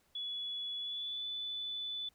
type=tone with pitch glide; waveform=sine; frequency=3400 to 3486 Hz; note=G#7 to A7; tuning=+40 to -17 cents; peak=-37 dBFS; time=0.15-2.09 s; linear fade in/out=5 ms; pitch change=+43 cents; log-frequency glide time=0.77-1.24 s; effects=pink hiss -72 dBFS RMS until 2.14 s